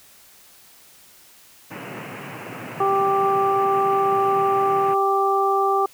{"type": "band-pass noise", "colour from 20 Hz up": "pink", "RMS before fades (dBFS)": -35, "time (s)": [1.7, 4.95], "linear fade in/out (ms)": 20, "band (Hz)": [110, 2900], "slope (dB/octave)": 96}
{"type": "harmonic tone", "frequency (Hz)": 392, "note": "G4", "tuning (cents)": 0, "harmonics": [1, 2, 3], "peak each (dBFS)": [-21, -21, -21], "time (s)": [2.8, 5.86], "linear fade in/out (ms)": 5}
{"effects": ["white hiss -50 dBFS RMS until 5.93 s"]}